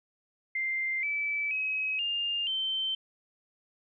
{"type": "tone with pitch steps", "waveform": "sine", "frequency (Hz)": [2093, 2309, 2547, 2810, 3100], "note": ["C7", "D7", "D#7", "F7", "G7"], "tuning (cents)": [0, -30, 40, 10, -20], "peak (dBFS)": -28, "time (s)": [0.55, 2.95], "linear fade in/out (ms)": 5, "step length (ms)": 480, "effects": []}